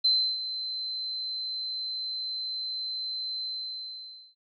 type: tone with ADSR envelope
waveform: sine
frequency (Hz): 4078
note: C8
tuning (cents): -45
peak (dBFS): -19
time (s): 0.04-4.35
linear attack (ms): 11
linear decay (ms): 320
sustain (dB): -12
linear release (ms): 910
effects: noise-tail reverb RT60 0.1 s tail -25 dB re dry